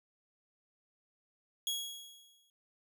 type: tone with exponential decay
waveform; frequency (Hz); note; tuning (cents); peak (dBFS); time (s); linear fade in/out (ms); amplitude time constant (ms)
sawtooth; 3322; G#7; 0; -28; 1.67-2.5; 1; 180
effects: none